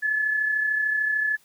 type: tone with amplitude modulation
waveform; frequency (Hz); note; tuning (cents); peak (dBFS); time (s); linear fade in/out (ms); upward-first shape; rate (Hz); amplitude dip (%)
sine; 1720; A6; -40; -19; 0.02-1.37; 20; sine; 33.4; 45
effects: white hiss -60 dBFS RMS until 1.44 s